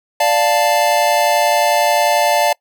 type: chord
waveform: square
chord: D minor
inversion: none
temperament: equal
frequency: 587.3 / 698.5 / 880 Hz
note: D5 / F5 / A5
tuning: 0 / 0 / 0 cents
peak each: -17 dBFS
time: 0.2-2.53 s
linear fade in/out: 5 ms
effects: noise-tail reverb RT60 0.1 s tail -24 dB re dry